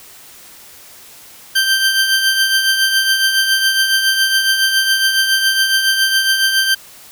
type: tone with tremolo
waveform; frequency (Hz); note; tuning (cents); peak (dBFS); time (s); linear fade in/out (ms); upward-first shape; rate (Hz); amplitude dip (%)
20% pulse; 1566; G6; -2; -5; 1.55-6.75; 10; triangle; 7.2; 55
effects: white hiss -40 dBFS RMS until 7.11 s